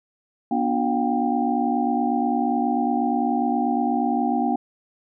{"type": "tone cluster", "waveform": "sine", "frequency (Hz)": [243.2, 291, 356.3, 719, 788], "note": ["B3", "D4", "F4", "F#5", "G5"], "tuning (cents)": [-26, -16, 35, -50, 9], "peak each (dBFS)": [-23, -26, -31, -27, -25], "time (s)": [0.51, 4.56], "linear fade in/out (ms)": 5, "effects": []}